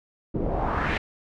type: noise with low-pass filter sweep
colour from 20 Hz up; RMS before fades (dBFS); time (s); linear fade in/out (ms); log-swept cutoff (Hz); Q
pink; -26; 0.34-0.98; 10; 360 to 2500; 2.3
effects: none